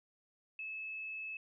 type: tone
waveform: sine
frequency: 2600 Hz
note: E7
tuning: 24 cents flat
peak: -40 dBFS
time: 0.59-1.37 s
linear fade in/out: 2 ms
effects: none